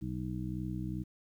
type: harmonic tone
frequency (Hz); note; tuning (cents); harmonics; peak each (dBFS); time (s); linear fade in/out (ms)
62.5; B1; +21; 1 / 2 / 3 / 4 / 5; -42 / -39 / -39 / -49 / -41; 0.01-1.04; 20
effects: 11-bit